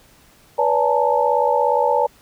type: tone cluster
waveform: sine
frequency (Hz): 490.5 / 573 / 850 / 907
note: B4 / D5 / G#5 / A#5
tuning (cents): -12 / -43 / +40 / -48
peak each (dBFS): -20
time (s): 0.58-2.07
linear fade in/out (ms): 10
effects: pink hiss -52 dBFS RMS until 2.21 s